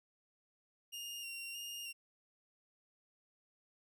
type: tone with vibrato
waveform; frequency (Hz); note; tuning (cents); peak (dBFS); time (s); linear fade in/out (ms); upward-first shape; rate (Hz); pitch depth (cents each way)
sawtooth; 2794; F7; 0; -40; 0.92-1.93; 20; square; 1.6; 23
effects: none